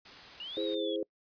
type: noise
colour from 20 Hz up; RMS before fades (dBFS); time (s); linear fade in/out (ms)
white; -49; 0.05-0.75; 5
type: exponential two-way sweep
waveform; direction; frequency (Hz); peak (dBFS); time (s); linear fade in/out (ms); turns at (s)
sine; up then down; 2794 to 3893 to 3289; -39; 0.4-0.96; 2; 0.61
type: chord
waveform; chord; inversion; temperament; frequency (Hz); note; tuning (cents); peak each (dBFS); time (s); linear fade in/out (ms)
sine; E augmented; none; equal; 329.6 / 415.3 / 523.3; E4 / G#4 / B#4; 0 / 0 / 0; -35; 0.57-1.03; 2
effects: noise-tail reverb RT60 0.1 s tail -26 dB re dry + resampled to 11025 Hz